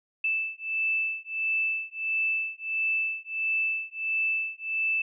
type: beating tone pair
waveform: sine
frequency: 2637 / 2638.5 Hz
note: E7 / E7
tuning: 0 / +1 cents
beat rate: 1.5 Hz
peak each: -29 dBFS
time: 0.24-5.02 s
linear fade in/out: 5 ms
effects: none